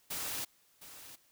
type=noise with echo; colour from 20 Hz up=white; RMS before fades=-38 dBFS; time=0.1-0.45 s; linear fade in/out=10 ms; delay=710 ms; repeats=1; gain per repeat=-13 dB; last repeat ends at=1.16 s; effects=white hiss -68 dBFS RMS until 1.31 s